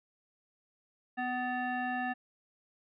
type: tone with frequency modulation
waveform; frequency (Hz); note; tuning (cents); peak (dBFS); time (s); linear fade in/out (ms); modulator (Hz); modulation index
sine; 751; F#5; +26; -31; 1.17-2.14; 20; 1000; 1.2
effects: none